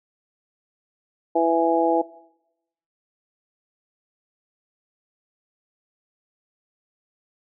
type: harmonic tone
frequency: 166.1 Hz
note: E3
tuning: 13 cents sharp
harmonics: 2 / 3 / 4 / 5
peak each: -22 / -22 / -22 / -22 dBFS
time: 1.35-2.02 s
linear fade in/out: 10 ms
effects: noise-tail reverb RT60 0.9 s tail -21 dB re dry

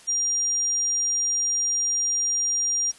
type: tone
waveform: sine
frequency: 5700 Hz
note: F8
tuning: 34 cents sharp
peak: -21 dBFS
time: 0.07-2.92 s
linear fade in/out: 20 ms
effects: white hiss -50 dBFS RMS until 2.98 s + resampled to 24000 Hz

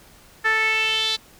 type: tone with band-pass filter sweep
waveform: sawtooth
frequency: 440.1 Hz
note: A4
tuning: in tune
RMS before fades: -21 dBFS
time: 0.44-1.17 s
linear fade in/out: 20 ms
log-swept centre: 1700 to 4000 Hz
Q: 5.1
effects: pink hiss -50 dBFS RMS until 1.39 s

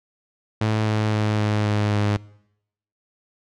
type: tone with pitch steps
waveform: sawtooth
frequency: 108.6 / 107.6 / 106.61 / 105.63 / 104.66 / 103.7 Hz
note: A2 / A2 / G#2 / G#2 / G#2 / G#2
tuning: -22 / -38 / +46 / +30 / +14 / -2 cents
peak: -15 dBFS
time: 0.61-2.17 s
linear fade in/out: 5 ms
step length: 260 ms
effects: noise-tail reverb RT60 0.8 s tail -23 dB re dry + low-pass 5000 Hz 12 dB/octave

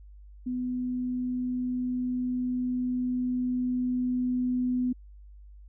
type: tone with level ramp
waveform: sine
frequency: 250 Hz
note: B3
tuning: 21 cents sharp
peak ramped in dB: -28 to -24 dBFS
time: 0.46-4.93 s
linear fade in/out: 10 ms
effects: added 50 Hz sine -46 dBFS peak until 5.68 s

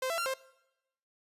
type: tone with pitch steps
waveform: sawtooth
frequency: 519 / 667 / 1377 / 528 Hz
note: C5 / E5 / F6 / C5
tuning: -14 / +20 / -25 / +16 cents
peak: -27 dBFS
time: 0.02-0.34 s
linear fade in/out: 5 ms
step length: 80 ms
effects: noise-tail reverb RT60 0.9 s tail -21 dB re dry + resampled to 32000 Hz

